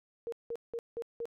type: tone bursts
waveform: sine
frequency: 466.2 Hz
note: A#4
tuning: in tune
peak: -34 dBFS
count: 5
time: 0.27-1.255 s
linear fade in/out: 0 ms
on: 53 ms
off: 180 ms
effects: none